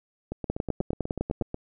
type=two click trains; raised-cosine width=2 ms; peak=-18 / -13 dBFS; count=11 / 10; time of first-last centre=0.32-1.544 / 0.5-1.413 s; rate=8.17 / 9.86 Hz; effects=none